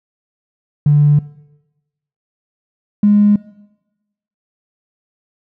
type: tone pair in turn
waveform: triangle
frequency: 146.83 / 206.6 Hz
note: D3 / G#3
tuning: 0 / -9 cents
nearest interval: tritone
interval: 591 cents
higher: second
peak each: -3 dBFS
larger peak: neither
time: 0.86-1.19 / 3.03-3.36 s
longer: neither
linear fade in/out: 5 ms
effects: noise-tail reverb RT60 1.0 s tail -24 dB re dry + tanh soft clip ceiling -5 dBFS